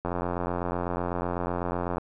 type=click train; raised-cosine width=1 ms; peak=-15 dBFS; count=171; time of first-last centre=0.05-1.982 s; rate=88 Hz; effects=none